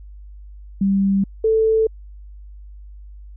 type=tone pair in turn; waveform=sine; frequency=196 / 442 Hz; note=G3 / A4; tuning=0 / +8 cents; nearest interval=octave + major second; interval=1408 cents; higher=second; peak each=-14 / -13 dBFS; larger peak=second; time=0.81-1.24 / 1.44-1.87 s; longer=neither; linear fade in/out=5 ms; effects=added 50 Hz sine -36 dBFS peak until 3.36 s